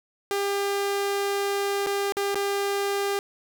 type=tone with dropouts; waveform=sawtooth; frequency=400 Hz; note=G4; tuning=35 cents sharp; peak=-20 dBFS; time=0.31-3.19 s; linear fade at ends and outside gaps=0 ms; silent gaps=1.863-1.869 / 2.122-2.169 / 2.345-2.356 s; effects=none